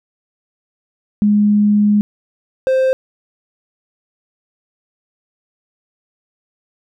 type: tone pair in turn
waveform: sine / triangle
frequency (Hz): 207.7 / 523.4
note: G#3 / C5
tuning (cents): 0 / 0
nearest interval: octave + major third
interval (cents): 1600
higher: second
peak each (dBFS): -9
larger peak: neither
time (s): 1.22-2.01 / 2.67-2.93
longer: first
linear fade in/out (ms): 0
effects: none